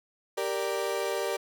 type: chord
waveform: 35% pulse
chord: G minor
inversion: none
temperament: equal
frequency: 392 / 466.2 / 587.3 Hz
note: G4 / Bb4 / D5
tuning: 0 / 0 / 0 cents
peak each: -31 dBFS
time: 0.37-1.37 s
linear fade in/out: 10 ms
effects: none